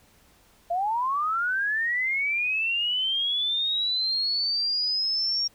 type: linear sweep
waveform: sine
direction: up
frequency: 667 to 5588 Hz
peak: -23 dBFS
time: 0.7-5.48 s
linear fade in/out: 10 ms
effects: pink hiss -59 dBFS RMS until 5.54 s